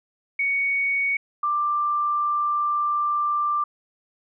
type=tone pair in turn; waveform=sine; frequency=2232 / 1182.4 Hz; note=C#7 / D6; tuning=+11 / +11 cents; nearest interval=major seventh; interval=1100 cents; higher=first; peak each=-20 dBFS; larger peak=neither; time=0.39-1.17 / 1.43-3.64 s; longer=second; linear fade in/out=5 ms; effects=none